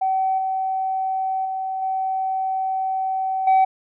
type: tone with level steps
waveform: sine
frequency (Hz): 762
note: G5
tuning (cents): -49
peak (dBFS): -17 / -20 / -23 / -20 / -10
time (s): 0.01-3.65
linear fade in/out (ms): 10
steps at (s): 0.38 / 1.45 / 1.82 / 3.47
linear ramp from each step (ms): 5
effects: tanh soft clip ceiling -11 dBFS